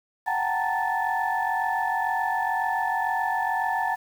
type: tone cluster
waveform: sine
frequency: 736 / 778 / 884 / 931 / 1752 Hz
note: F#5 / G5 / A5 / A#5 / A6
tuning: -9 / -13 / +8 / -2 / -8 cents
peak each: -29 dBFS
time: 0.26-3.96 s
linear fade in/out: 20 ms
effects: tanh soft clip ceiling -13 dBFS + 8-bit